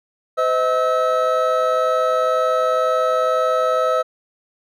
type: tone cluster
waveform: triangle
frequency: 512 / 634 / 1296 Hz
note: C5 / D#5 / E6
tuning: -38 / +32 / -30 cents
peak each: -18 dBFS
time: 0.37-4.03 s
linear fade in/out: 20 ms
effects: none